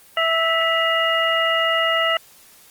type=harmonic tone with a mistuned harmonic; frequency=657 Hz; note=E5; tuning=6 cents flat; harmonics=1 / 2 / 3 / 4; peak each=-22 / -22 / -22 / -22 dBFS; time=0.17-2.17 s; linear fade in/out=2 ms; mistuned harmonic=4; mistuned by=+140 cents; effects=white hiss -49 dBFS RMS until 2.7 s + Opus 32 kbps